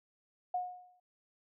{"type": "tone with exponential decay", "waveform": "sine", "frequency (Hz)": 724, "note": "F#5", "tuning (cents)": -38, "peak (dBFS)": -29, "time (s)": [0.54, 1], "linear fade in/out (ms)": 5, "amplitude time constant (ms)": 100, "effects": []}